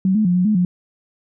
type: tone with pitch steps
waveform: sine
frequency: 189.2 / 215.4 / 177.6 / 180.8 / 213.4 / 178.8 Hz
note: F#3 / A3 / F3 / F#3 / G#3 / F3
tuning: +39 / -37 / +29 / -40 / +47 / +41 cents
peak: -13 dBFS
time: 0.05-0.65 s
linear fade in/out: 2 ms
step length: 100 ms
effects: none